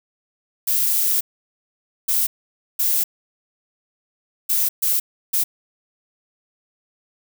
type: noise bursts at uneven times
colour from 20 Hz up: violet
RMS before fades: -19 dBFS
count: 6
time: 0.67-1.21 / 2.08-2.27 / 2.79-3.04 / 4.49-4.69 / 4.82-5 / 5.33-5.44 s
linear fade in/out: 10 ms
effects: none